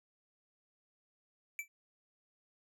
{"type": "tone with exponential decay", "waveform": "square", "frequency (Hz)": 2323, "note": "D7", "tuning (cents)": -20, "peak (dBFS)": -34, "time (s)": [1.59, 1.68], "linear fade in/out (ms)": 1, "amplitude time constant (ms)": 19, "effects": []}